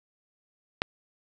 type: click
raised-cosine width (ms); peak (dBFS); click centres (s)
0.3; -8; 0.819
effects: none